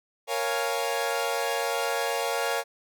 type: chord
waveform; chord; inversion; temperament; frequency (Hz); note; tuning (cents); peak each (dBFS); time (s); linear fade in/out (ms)
sawtooth; Bb minor seventh; none; equal; 466.2 / 554.4 / 698.5 / 830.6; Bb4 / Db5 / F5 / Ab5; 0 / 0 / 0 / 0; -27 / -27 / -28 / -29; 0.27-2.64; 50
effects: none